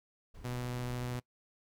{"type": "noise", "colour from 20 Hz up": "brown", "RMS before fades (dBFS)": -49, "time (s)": [0.34, 1.18], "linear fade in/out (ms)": 10}
{"type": "tone with vibrato", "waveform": "sawtooth", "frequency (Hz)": 123.47, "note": "B2", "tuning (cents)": 0, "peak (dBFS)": -32, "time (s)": [0.44, 1.2], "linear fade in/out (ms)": 10, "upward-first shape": "sine", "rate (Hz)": 14, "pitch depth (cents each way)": 9}
{"effects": ["noise-tail reverb RT60 0.1 s tail -22 dB re dry"]}